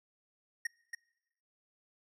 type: tone with echo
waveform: square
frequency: 1864.7 Hz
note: A#6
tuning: in tune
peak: -32 dBFS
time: 0.65-0.67 s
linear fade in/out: 5 ms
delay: 280 ms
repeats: 1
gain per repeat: -6 dB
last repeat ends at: 0.95 s
effects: noise-tail reverb RT60 1.0 s tail -25 dB re dry + low-pass 10000 Hz 12 dB/octave